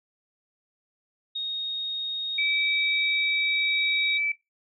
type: tone with pitch glide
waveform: sine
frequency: 3729 to 3772 Hz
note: A#7 to A#7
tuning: 0 to +20 cents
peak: -27 dBFS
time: 1.35-4.18 s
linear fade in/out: 10 ms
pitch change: +20 cents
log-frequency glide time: 2.22-3.82 s
type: tone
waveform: sine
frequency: 2311 Hz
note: D7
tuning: 28 cents flat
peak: -23 dBFS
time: 2.38-4.32 s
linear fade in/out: 5 ms
effects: noise-tail reverb RT60 0.2 s tail -18 dB re dry